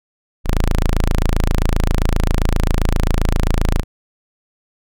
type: tone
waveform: sawtooth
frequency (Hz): 27.56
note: A0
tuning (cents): +4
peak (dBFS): -9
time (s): 0.44-3.84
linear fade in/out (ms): 50
effects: none